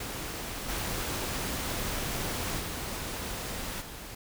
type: noise with level steps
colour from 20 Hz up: pink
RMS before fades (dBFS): -37 / -33 / -36 / -43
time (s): 0-4.15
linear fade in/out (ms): 5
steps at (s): 0.68 / 2.59 / 3.8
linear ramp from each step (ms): 20
effects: none